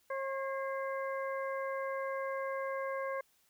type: harmonic tone with a mistuned harmonic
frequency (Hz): 540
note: C#5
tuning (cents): -45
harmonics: 1 / 2 / 3 / 4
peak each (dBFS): -36 / -40 / -45 / -47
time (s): 0.1-3.21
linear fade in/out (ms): 5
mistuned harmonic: 4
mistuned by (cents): -64
effects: white hiss -71 dBFS RMS until 3.49 s